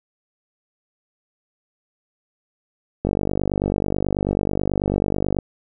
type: click train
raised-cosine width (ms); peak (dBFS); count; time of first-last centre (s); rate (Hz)
2; -7; 116; 3.05-5.387; 49.2
effects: none